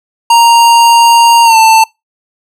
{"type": "tone with pitch glide", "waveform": "square", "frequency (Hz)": [932.3, 889.7], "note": ["A#5", "A5"], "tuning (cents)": [0, 19], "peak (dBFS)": -3, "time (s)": [0.3, 1.84], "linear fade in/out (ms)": 5, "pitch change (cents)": -81, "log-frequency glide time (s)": [1.44, 1.57], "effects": ["noise-tail reverb RT60 0.2 s tail -25 dB re dry", "low-pass 12000 Hz 12 dB/octave"]}